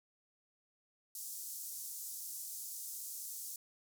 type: band-pass noise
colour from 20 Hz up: white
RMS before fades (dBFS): -45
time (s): 1.15-3.56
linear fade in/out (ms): 2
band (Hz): 5800 to 16000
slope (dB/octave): 24
effects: none